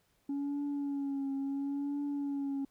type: tone with vibrato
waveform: sine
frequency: 280 Hz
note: C#4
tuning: 18 cents sharp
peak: -30 dBFS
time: 0.29-2.65 s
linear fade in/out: 5 ms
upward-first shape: triangle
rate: 0.72 Hz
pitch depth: 47 cents each way
effects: tanh soft clip ceiling -31 dBFS + pink hiss -73 dBFS RMS until 2.7 s